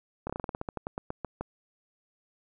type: slowing click train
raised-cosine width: 1 ms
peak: -19 dBFS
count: 16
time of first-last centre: 0.27-1.41 s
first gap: 26 ms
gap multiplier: 1.14
effects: none